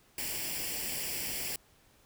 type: noise with comb filter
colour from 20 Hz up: white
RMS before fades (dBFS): -36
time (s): 0.18-1.56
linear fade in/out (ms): 2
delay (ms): 0.39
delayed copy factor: +0.7
effects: pink hiss -64 dBFS RMS until 2.05 s